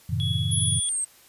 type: chord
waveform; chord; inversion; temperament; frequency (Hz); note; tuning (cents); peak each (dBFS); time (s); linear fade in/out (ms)
sine; F# diminished seventh; none; just; 92.5 / 111 / 133.2 / 159.84; F#2 / A2 / C3 / Eb3; 0 / +16 / +31 / +47; -28 / -28 / -29 / -30; 0.09-0.8; 10
type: tone with tremolo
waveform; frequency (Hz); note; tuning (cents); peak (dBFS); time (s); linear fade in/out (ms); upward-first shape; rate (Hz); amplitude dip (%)
triangle; 3364; G#7; +22; -26; 0.2-0.89; 0; triangle; 2.7; 35
type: exponential sweep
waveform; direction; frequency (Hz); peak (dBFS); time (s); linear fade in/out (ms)
sine; down; 10548 to 8240; -24; 0.51-1.05; 10
effects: white hiss -54 dBFS RMS until 1.28 s + resampled to 32000 Hz